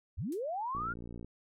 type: linear sweep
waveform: sine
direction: up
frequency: 51.3 to 1450 Hz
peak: -33 dBFS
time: 0.17-0.94 s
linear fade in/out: 20 ms
type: noise with exponential decay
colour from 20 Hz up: violet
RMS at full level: -41 dBFS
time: 0.32-0.43 s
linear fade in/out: 2 ms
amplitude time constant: 23 ms
type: click train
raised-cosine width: 3 ms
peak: -32 dBFS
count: 30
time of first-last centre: 0.75-1.246 s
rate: 58.5 Hz
effects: low-pass 10000 Hz 12 dB/octave + MP3 96 kbps